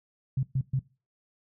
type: tone bursts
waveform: sine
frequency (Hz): 133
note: C3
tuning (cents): +29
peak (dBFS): -23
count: 3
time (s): 0.37-0.793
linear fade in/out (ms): 5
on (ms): 61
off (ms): 120
effects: noise-tail reverb RT60 0.3 s tail -20 dB re dry